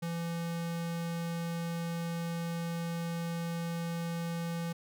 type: tone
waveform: square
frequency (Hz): 168.5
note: E3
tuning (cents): +38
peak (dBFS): -34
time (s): 0.02-4.73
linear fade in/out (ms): 10
effects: none